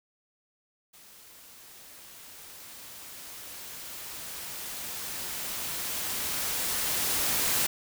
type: noise with level ramp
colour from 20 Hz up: white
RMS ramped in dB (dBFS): -53 to -26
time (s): 0.93-7.67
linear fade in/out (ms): 10
effects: none